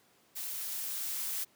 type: noise with level ramp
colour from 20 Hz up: blue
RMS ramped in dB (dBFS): -39 to -35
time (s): 0.35-1.45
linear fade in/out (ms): 20
effects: pink hiss -66 dBFS RMS until 1.55 s + high-pass 150 Hz 12 dB/octave